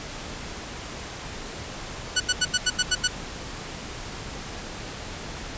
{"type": "tone bursts", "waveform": "10% pulse", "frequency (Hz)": 1480, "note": "F#6", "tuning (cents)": 0, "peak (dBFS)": -10, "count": 8, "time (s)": [2.16, 3.078], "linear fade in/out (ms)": 10, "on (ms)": 43, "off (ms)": 82, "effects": ["pink hiss -36 dBFS RMS until 5.57 s", "resampled to 16000 Hz"]}